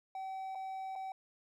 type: tone with dropouts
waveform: triangle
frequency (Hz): 765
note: G5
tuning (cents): -42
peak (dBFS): -37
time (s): 0.15-1.12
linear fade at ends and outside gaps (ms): 2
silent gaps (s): 0.55-0.554 / 0.955-0.959
effects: none